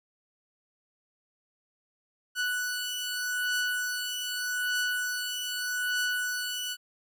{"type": "beating tone pair", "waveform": "sawtooth", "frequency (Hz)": [1480, 1480.82], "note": ["F#6", "F#6"], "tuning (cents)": [0, 1], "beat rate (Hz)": 0.82, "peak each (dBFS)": [-30, -27], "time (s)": [2.35, 6.77], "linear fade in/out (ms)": 50, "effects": []}